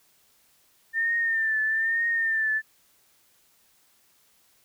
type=tone with vibrato; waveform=sine; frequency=1800 Hz; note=A6; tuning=39 cents sharp; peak=-22 dBFS; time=0.93-2.62 s; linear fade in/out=50 ms; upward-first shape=triangle; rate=1.1 Hz; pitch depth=61 cents each way; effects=white hiss -63 dBFS RMS until 4.64 s